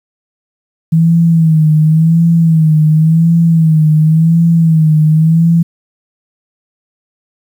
sine tone with vibrato, 160.7 Hz, E3, 44 cents flat, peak -5 dBFS, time 0.92-5.63 s, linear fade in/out 10 ms, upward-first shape sine, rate 0.92 Hz, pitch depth 73 cents each way, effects 7-bit

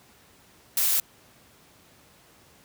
blue noise, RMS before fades -23 dBFS, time 0.77-1 s, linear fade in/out 2 ms, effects pink hiss -56 dBFS RMS until 2.64 s + high-pass 80 Hz 12 dB/octave

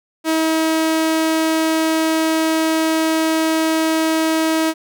sawtooth tone, 320 Hz, D#4, 49 cents sharp, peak -11 dBFS, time 0.24-4.74 s, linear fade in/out 50 ms, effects none

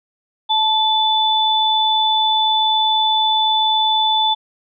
sine tone pair together, 873 / 3492 Hz, A5 / A7, -14 / -14 cents, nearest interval 2 octaves, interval 2400 cents, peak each -16 dBFS, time 0.49-4.35 s, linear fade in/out 20 ms, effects none

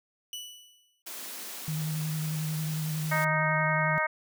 sawtooth tone with exponential decay, 2960 Hz, F#7, in tune, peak -31 dBFS, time 0.33-1.02 s, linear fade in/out 1 ms, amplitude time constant 150 ms
white high-pass noise, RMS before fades -40 dBFS, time 1.06-3.25 s, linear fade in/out 10 ms, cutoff 190 Hz, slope 96 dB/octave
sine tone with vibrato, 155.56 Hz, D#3, in tune, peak -29 dBFS, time 1.68-3.98 s, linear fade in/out 0 ms, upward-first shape sine, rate 11 Hz, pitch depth 26 cents each way
harmonic tone, 311.1 Hz, D#4, in tune, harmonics 2 / 3 / 4 / 5 / 6 / 7, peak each -32 / -32 / -32 / -32 / -32 / -32 dBFS, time 3.11-4.07 s, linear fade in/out 10 ms
effects none

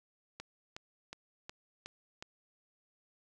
click train, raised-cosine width 0.2 ms, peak -26 dBFS, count 6, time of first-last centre 0.4-2.225 s, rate 2.74 Hz, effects none

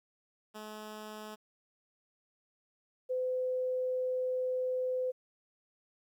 10% pulse / sine tone pair in turn, 214 / 509 Hz, A3 / C5, -48 / -48 cents, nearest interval octave + minor third, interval 1500 cents, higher second, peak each -35 / -30 dBFS, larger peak second, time 0.54-1.36 / 3.09-5.12 s, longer second, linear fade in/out 20 ms, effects 12-bit

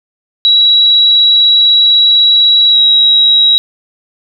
sine tone with pitch glide, 3892 to 3852 Hz, B7 to B7, -26 to -44 cents, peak -4 dBFS, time 0.45-3.58 s, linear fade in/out 0 ms, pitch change -18 cents, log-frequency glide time 2.71-2.77 s, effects none

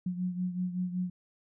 sine beating tone pair, 180 / 185.3 Hz, F#3 / F#3, -47 / +3 cents, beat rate 5.3 Hz, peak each -31 / -37 dBFS, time 0.06-1.1 s, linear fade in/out 5 ms, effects none

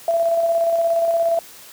sine tone with tremolo, 670 Hz, E5, 28 cents sharp, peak -14 dBFS, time 0.08-1.39 s, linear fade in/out 2 ms, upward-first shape square, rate 17 Hz, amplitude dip 30%, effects white hiss -42 dBFS RMS until 1.72 s + high-pass 80 Hz 12 dB/octave

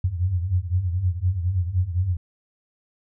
sine tone cluster, 86 / 91.7 / 95.7 Hz, F2 / F#2 / G2, -26 / -15 / -41 cents, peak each -25 dBFS, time 0.04-2.17 s, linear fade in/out 5 ms, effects none

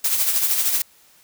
blue noise with tremolo, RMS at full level -18 dBFS, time 0.04-0.82 s, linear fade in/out 5 ms, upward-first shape sine, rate 13 Hz, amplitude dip 50%, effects white hiss -54 dBFS RMS until 1.23 s

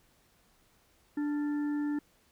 harmonic tone with a mistuned harmonic, 293.7 Hz, D4, in tune, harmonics 1 / 3 / 5 / 6, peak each -29 / -48 / -52 / -49 dBFS, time 1.17-1.99 s, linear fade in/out 5 ms, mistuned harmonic 5, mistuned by -100 cents, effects pink hiss -67 dBFS RMS until 2.31 s

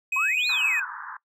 triangle tone with vibrato, 2516 Hz, D#7, 19 cents sharp, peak -21 dBFS, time 0.12-0.8 s, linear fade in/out 5 ms, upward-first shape triangle, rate 2.3 Hz, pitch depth 37 cents each way
sine exponential two-way sweep, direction up then down, 1000 to 4312 to 1416 Hz, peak -26 dBFS, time 0.16-0.85 s, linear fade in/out 5 ms, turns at 0.48 s
white band-pass noise, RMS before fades -37 dBFS, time 0.49-1.17 s, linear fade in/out 5 ms, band 890 to 1700 Hz, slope 96 dB/octave
effects noise-tail reverb RT60 0.1 s tail -19 dB re dry

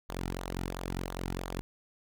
sawtooth tone with flanger, 44.95 Hz, F#1, 49 cents flat, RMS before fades -37 dBFS, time 0.09-1.61 s, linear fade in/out 0 ms, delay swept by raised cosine 0.37 to 1.87 ms, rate 2.9 Hz, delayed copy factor -0.65, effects none

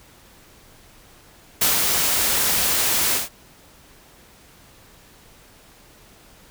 white noise with ADSR envelope, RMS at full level -17 dBFS, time 1.61-3.29 s, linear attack 8 ms, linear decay 140 ms, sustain -3 dB, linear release 150 ms, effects pink hiss -50 dBFS RMS until 6.5 s

